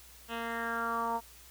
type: tone with low-pass filter sweep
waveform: 10% pulse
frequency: 231.1 Hz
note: A#3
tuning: 15 cents flat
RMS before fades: -34 dBFS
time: 0.28-1.21 s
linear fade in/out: 50 ms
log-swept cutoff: 2700 to 890 Hz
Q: 4.8
effects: added 60 Hz sine -58 dBFS peak until 1.5 s + white hiss -55 dBFS RMS until 1.5 s